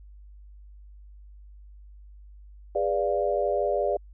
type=chord; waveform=sine; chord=G# diminished seventh; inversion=none; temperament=equal with one note detuned; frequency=408.6 / 493.9 / 587.3 / 698.5 Hz; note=G#4 / B4 / D5 / F5; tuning=-28 / 0 / 0 / 0 cents; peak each=-28 / -30 / -26 / -30 dBFS; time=2.75-3.97 s; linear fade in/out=5 ms; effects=added 50 Hz sine -45 dBFS peak until 4.13 s